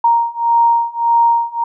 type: beating tone pair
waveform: sine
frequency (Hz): 932.3 / 934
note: A#5 / A#5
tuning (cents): 0 / +3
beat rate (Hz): 1.7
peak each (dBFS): -14 / -13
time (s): 0.04-1.64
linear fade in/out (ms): 5
effects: none